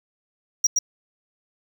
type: tone with echo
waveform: triangle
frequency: 5710 Hz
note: F8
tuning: 37 cents sharp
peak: -13 dBFS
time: 0.64-0.67 s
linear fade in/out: 5 ms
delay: 120 ms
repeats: 1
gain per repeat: -3 dB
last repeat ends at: 0.79 s
effects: none